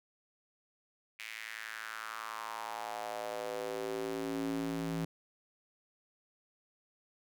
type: tone with high-pass filter sweep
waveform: square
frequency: 55.4 Hz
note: A1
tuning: 13 cents sharp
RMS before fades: -39 dBFS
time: 1.19-5.05 s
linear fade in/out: 5 ms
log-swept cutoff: 2300 to 190 Hz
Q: 3.5
effects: none